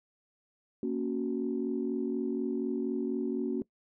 sine chord, F# major, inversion first, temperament equal, 233.1 / 277.2 / 370 Hz, A#3 / C#4 / F#4, 0 / 0 / 0 cents, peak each -33 dBFS, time 0.83-3.62 s, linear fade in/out 2 ms, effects noise-tail reverb RT60 0.1 s tail -22 dB re dry + tanh soft clip ceiling -20 dBFS

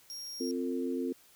40% pulse tone, 5588 Hz, F8, in tune, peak -39 dBFS, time 0.1-0.51 s, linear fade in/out 0 ms
sine chord, F major, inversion second, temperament equal with one note detuned, 261.6 / 349.2 / 450.5 Hz, C4 / F4 / A4, 0 / 0 / +41 cents, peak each -33 / -36 / -38 dBFS, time 0.4-1.13 s, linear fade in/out 10 ms
effects white hiss -61 dBFS RMS until 1.35 s

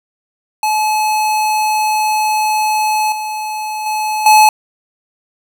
square tone with level steps, 858 Hz, A5, 44 cents flat, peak -13 / -20 / -16 / -5 dBFS, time 0.63-4.49 s, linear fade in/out 2 ms, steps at 3.12 / 3.86 / 4.26 s, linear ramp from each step 2 ms, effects none

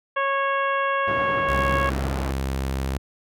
harmonic tone, 550 Hz, C#5, 14 cents flat, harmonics 1 / 2 / 3 / 4 / 5 / 6, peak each -26 / -23 / -27 / -34 / -35 / -41 dBFS, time 0.16-1.9 s, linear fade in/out 10 ms
pink band-pass noise, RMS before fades -32 dBFS, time 1.07-2.32 s, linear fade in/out 10 ms, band 110 to 1300 Hz, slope 12 dB/octave
sawtooth tone with pitch glide, 67.2 to 66.77 Hz, C2 to C2, +47 to +36 cents, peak -20 dBFS, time 1.48-2.98 s, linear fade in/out 10 ms, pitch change -11 cents, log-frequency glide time 1.6-2.74 s
effects none

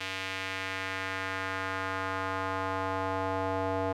square tone with band-pass filter sweep, 95 Hz, F#2, 46 cents sharp, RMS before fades -33 dBFS, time 0-3.93 s, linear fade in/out 10 ms, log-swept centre 2700 to 690 Hz, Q 1.5, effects none

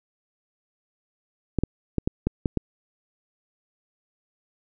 clicks, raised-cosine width 3 ms, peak -9 dBFS, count 7, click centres 1.587 / 1.636 / 1.983 / 2.075 / 2.27 / 2.458 / 2.573 s, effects none

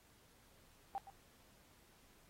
sine tone with echo, 789 Hz, G5, 11 cents sharp, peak -38 dBFS, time 0.95-0.98 s, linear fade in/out 0 ms, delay 120 ms, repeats 1, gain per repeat -13 dB, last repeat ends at 1.1 s, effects pink hiss -68 dBFS RMS until 2.29 s + AAC 48 kbps

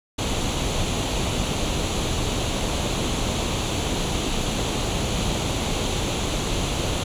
pink noise with comb filter, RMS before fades -24 dBFS, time 0.18-7.04 s, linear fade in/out 10 ms, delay 0.29 ms, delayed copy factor +0.55, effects low-pass 8000 Hz 12 dB/octave

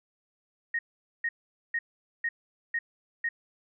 sine tone bursts, 1864.7 Hz, A#6, in tune, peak -26 dBFS, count 6, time 0.74-3.29 s, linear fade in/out 5 ms, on 50 ms, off 450 ms, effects none

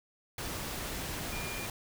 sine tone in noise, 2406 Hz, D7, 41 cents sharp, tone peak -42 dBFS, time 1.32-1.66 s, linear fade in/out 2 ms, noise pink, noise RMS -38 dBFS, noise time 0.38-1.7 s, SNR -7 dB, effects none

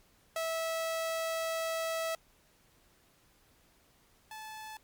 sawtooth tone pair in turn, 652 / 868.1 Hz, E5 / A5, -19 / -24 cents, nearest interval perfect fourth, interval 495 cents, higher second, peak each -28 / -39 dBFS, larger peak first, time 0.36-2.15 / 4.31-4.77 s, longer first, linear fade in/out 2 ms, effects pink hiss -66 dBFS RMS until 4.83 s + MP3 96 kbps

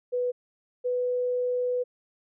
sine tone pair in turn, 493.9 / 495.7 Hz, B4 / B4, 0 / +6 cents, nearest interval unison, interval 6 cents, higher second, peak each -24 dBFS, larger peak neither, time 0.12-0.32 / 0.84-1.84 s, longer second, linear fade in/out 20 ms, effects none

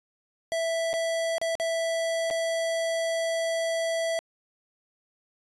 square tone with dropouts, 659.3 Hz, E5, in tune, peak -26 dBFS, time 0.52-4.19 s, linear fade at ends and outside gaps 0 ms, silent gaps 0.931-0.938 / 1.382-1.415 / 1.553-1.599 / 2.302-2.309 s, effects resampled to 24000 Hz

